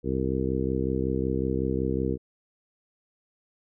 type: harmonic tone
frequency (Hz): 65.4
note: C2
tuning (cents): 0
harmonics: 1 / 2 / 3 / 4 / 5 / 6 / 7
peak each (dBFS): -32 / -32 / -32 / -32 / -32 / -32 / -32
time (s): 0.03-2.18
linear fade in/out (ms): 50
effects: none